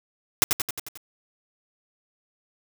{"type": "noise with echo", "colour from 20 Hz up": "white", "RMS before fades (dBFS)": -17, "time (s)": [0.42, 0.44], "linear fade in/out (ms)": 0, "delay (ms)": 89, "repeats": 6, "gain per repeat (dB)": -4, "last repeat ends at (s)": 0.974, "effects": []}